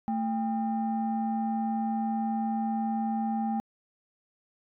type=tone pair together; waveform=sine; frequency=222.7 / 797.3 Hz; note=A3 / G5; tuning=+21 / +29 cents; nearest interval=octave + minor seventh; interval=2208 cents; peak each=-27 / -30 dBFS; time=0.08-3.6 s; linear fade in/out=0 ms; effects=tanh soft clip ceiling -21 dBFS